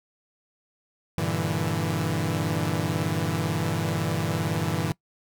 sawtooth chord, E half-diminished seventh, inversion first, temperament equal, 98 / 116.54 / 146.83 / 164.81 Hz, G2 / Bb2 / D3 / E3, 0 / 0 / 0 / 0 cents, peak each -27 / -28 / -26 / -24 dBFS, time 1.18-4.92 s, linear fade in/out 0 ms, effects noise-tail reverb RT60 0.1 s tail -22 dB re dry

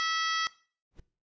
harmonic tone, 651 Hz, E5, 22 cents flat, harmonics 2 / 3 / 4 / 5 / 6 / 7 / 8 / 9, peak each -31 / -32 / -43 / -35 / -45 / -40 / -40 / -44 dBFS, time 0-0.47 s, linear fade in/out 0 ms
brown noise with exponential growth, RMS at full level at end -44 dBFS, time 0.91-1 s, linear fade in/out 5 ms, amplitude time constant 19 ms
effects noise-tail reverb RT60 0.4 s tail -18 dB re dry + resampled to 16000 Hz

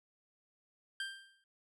25% pulse tone with exponential decay, 1582 Hz, G6, 15 cents sharp, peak -31 dBFS, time 1-1.44 s, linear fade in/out 2 ms, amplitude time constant 94 ms, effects low-pass 8000 Hz 12 dB/octave

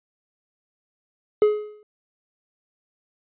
triangle tone with exponential decay, 421.6 Hz, G#4, 26 cents sharp, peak -9 dBFS, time 1.42-1.83 s, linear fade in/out 1 ms, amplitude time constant 88 ms, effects resampled to 8000 Hz

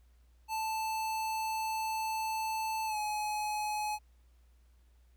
square tone with pitch glide, 880 to 845.6 Hz, A5 to G#5, 0 to +31 cents, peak -33 dBFS, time 0.48-3.99 s, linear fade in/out 50 ms, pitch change -69 cents, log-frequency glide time 2.86-2.97 s, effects added 60 Hz sine -60 dBFS peak until 5.16 s + pink hiss -75 dBFS RMS until 5.16 s

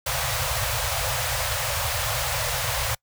pink band-stop noise, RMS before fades -25 dBFS, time 0.06-2.95 s, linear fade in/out 5 ms, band 140 to 490 Hz, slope 96 dB/octave, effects noise-tail reverb RT60 0.1 s tail -26 dB re dry + high-pass 60 Hz 12 dB/octave

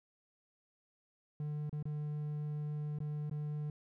triangle tone with dropouts, 149.4 Hz, D3, 30 cents sharp, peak -34 dBFS, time 1.4-3.7 s, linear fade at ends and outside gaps 2 ms, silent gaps 1.695-1.728 / 1.827-1.854 / 2.987-3.003 / 3.297-3.312 s, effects none

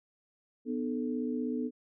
sine tone cluster, 247.4 / 303.5 / 437.7 Hz, B3 / D#4 / A4, +3 / -43 / -9 cents, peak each -32 / -37 / -38 dBFS, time 0.65-1.71 s, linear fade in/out 50 ms, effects none

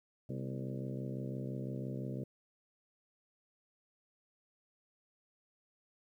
harmonic tone with a mistuned harmonic, 65.9 Hz, C2, 13 cents sharp, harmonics 2 / 3 / 4 / 5 / 6 / 7 / 8 / 9, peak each -40 / -44 / -46 / -48 / -50 / -51 / -52 / -53 dBFS, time 0.29-2.24 s, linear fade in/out 5 ms, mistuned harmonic 4, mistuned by -68 cents, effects 12-bit

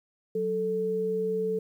sine tone pair together, 185 / 440 Hz, F#3 / A4, 0 / 0 cents, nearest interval octave + minor third, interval 1500 cents, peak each -34 / -26 dBFS, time 0.35-1.59 s, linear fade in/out 5 ms, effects 10-bit

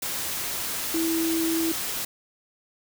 sine tone in noise, 327.6 Hz, E4, 11 cents flat, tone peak -23 dBFS, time 0.94-1.72 s, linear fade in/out 5 ms, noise white, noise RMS -30 dBFS, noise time 0.02-2.05 s, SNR +4 dB, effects none

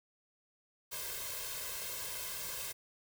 white noise with comb filter, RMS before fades -41 dBFS, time 0.91-2.73 s, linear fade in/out 20 ms, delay 1.9 ms, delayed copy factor +1, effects none

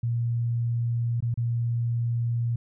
sine tone with dropouts, 117.9 Hz, A#2, 20 cents sharp, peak -23 dBFS, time 0.03-2.56 s, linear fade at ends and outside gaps 5 ms, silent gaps 1.205-1.224 / 1.342-1.374 s, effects none

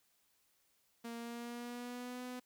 sawtooth tone with pitch glide, 233.1 to 249.8 Hz, A#3 to B3, 0 to +20 cents, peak -39 dBFS, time 1.04-2.4 s, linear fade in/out 10 ms, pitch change +120 cents, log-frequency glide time 1.16-2.23 s, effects white hiss -75 dBFS RMS until 2.45 s

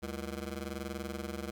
15% pulse ring-modulated tone, 137.2 Hz, C#3, 17 cents flat, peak -28 dBFS, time 0.02-1.51 s, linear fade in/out 10 ms, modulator 58.2 Hz, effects none

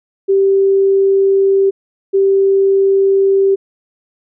sine tone pair in turn, 390.4 / 390.4 Hz, G4 / G4, -7 / -7 cents, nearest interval unison, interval 0 cents, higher neither, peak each -8 dBFS, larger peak neither, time 0.28-1.71 / 2.13-3.56 s, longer neither, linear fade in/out 20 ms, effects none

